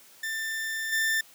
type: tone with level steps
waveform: 40% pulse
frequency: 1784 Hz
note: A6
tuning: 23 cents sharp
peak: -29 / -23 dBFS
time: 0.23-1.21 s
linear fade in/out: 5 ms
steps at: 0.92 s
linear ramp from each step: 10 ms
effects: white hiss -54 dBFS RMS until 1.34 s + high-pass 150 Hz 12 dB/octave